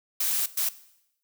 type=noise bursts at uneven times; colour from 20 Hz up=blue; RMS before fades=-26 dBFS; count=2; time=0.2-0.46 / 0.57-0.69 s; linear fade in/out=5 ms; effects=noise-tail reverb RT60 0.8 s tail -17 dB re dry